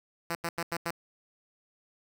5% pulse tone bursts, 169 Hz, E3, 43 cents sharp, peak -19 dBFS, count 5, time 0.3-0.907 s, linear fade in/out 2 ms, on 51 ms, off 88 ms, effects none

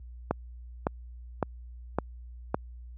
click train, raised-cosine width 1 ms, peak -11 dBFS, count 5, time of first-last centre 0.31-2.545 s, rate 1.79 Hz, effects added 60 Hz sine -39 dBFS peak until 2.97 s + high-pass 60 Hz 12 dB/octave

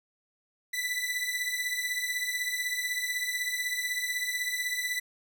sawtooth beating tone pair, 1975.5 / 1991.5 Hz, B6 / B6, 0 / +14 cents, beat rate 16 Hz, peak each -29 dBFS, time 0.73-5 s, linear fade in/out 10 ms, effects none

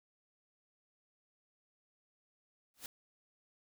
white noise with exponential growth, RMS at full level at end -41 dBFS, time 2.74-2.86 s, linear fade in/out 1 ms, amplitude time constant 25 ms, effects none

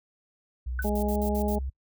sine tone with pitch glide, 61.9 to 65.96 Hz, B1 to C2, +5 to +15 cents, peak -29 dBFS, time 0.66-1.7 s, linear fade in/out 10 ms, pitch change +110 cents, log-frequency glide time 1-1.17 s
sine tone with exponential decay, 1500 Hz, F#6, 23 cents sharp, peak -25 dBFS, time 0.79-0.88 s, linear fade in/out 2 ms, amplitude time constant 18 ms
violet noise bursts, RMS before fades -40 dBFS, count 6, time 0.82-1.555 s, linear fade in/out 2 ms, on 75 ms, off 57 ms
harmonic tone, 207.7 Hz, G#3, in tune, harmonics 1 / 2 / 3 / 4, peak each -28 / -31 / -33 / -34 dBFS, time 0.84-1.59 s, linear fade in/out 10 ms
effects noise-tail reverb RT60 0.1 s tail -24 dB re dry

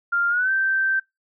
sine tone with pitch glide, 1396.9 to 1558.9 Hz, F6 to G6, 0 to -10 cents, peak -18 dBFS, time 0.12-1 s, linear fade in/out 10 ms, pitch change +190 cents, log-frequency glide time 0.29-0.51 s, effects noise-tail reverb RT60 0.2 s tail -25 dB re dry

